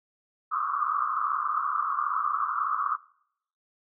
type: band-pass noise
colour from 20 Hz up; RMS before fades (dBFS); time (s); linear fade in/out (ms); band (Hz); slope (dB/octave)
white; -28; 0.51-2.97; 20; 1100 to 1300; 96
effects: noise-tail reverb RT60 0.7 s tail -22 dB re dry